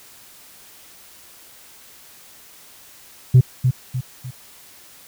sine tone with echo, 127.6 Hz, C3, 43 cents flat, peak -4 dBFS, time 3.34-3.41 s, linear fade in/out 10 ms, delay 300 ms, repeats 3, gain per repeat -8 dB, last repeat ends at 4.31 s, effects tanh soft clip ceiling -5 dBFS + white hiss -46 dBFS RMS until 5.07 s

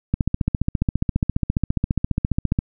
click train, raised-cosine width 5 ms, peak -6 dBFS, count 37, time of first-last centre 0.14-2.589 s, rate 14.7 Hz, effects none

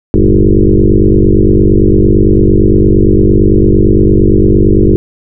sine tone with frequency modulation, 155.56 Hz, D#3, in tune, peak -3 dBFS, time 0.14-4.96 s, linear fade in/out 0 ms, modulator 48.8 Hz, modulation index 5.1, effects none

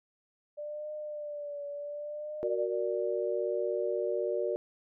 sine tone with vibrato, 590 Hz, D5, 8 cents sharp, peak -36 dBFS, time 0.57-2.76 s, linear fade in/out 20 ms, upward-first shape triangle, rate 0.69 Hz, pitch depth 51 cents each way
sine chord, Gb augmented, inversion none, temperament equal, 370 / 466.2 / 587.3 Hz, Gb4 / Bb4 / D5, 0 / 0 / 0 cents, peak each -33 dBFS, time 2.43-4.56 s, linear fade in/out 0 ms
effects none

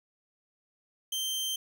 sawtooth tone, 3134 Hz, G7, 1 cent flat, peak -27 dBFS, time 1.12-1.56 s, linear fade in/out 5 ms, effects none

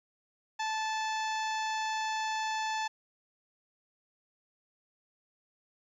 harmonic tone, 874 Hz, A5, 12 cents flat, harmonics 1 / 2 / 3 / 4 / 5 / 6 / 7 / 8, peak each -32 / -38 / -42 / -44 / -46 / -48 / -49 / -50 dBFS, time 0.59-2.88 s, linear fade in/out 10 ms, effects 11-bit

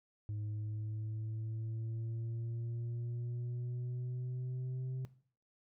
sine exponential sweep, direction up, 105 to 130 Hz, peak -34 dBFS, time 0.29-5.05 s, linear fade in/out 0 ms, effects noise-tail reverb RT60 0.5 s tail -19 dB re dry + tanh soft clip ceiling -36 dBFS

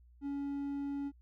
triangle tone, 281.5 Hz, C#4, 27 cents sharp, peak -33 dBFS, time 0.21-1.12 s, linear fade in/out 50 ms, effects added 60 Hz sine -58 dBFS peak until 1.21 s

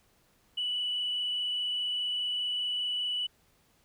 sine tone with frequency modulation, 2960 Hz, F#7, in tune, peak -28 dBFS, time 0.57-3.27 s, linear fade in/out 10 ms, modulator 24.9 Hz, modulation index 1.3, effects tanh soft clip ceiling -24 dBFS + pink hiss -67 dBFS RMS until 3.84 s

